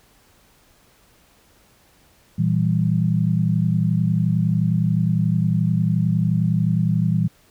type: chord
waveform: sine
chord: E diminished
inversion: second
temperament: equal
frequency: 116.54 / 164.81 / 196 Hz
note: Bb2 / E3 / G3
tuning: 0 / 0 / 0 cents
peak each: -21 / -19 / -23 dBFS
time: 2.38-7.28 s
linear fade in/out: 10 ms
effects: pink hiss -56 dBFS RMS until 7.5 s